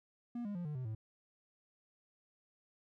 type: tone with pitch steps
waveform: triangle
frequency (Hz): 239.2 / 204.7 / 175.1 / 149.82 / 128.18 / 109.67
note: A#3 / G#3 / F3 / D3 / C3 / A2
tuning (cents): +45 / -25 / +5 / +35 / -35 / -5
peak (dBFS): -36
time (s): 0.35-0.95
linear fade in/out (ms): 5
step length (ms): 100
effects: none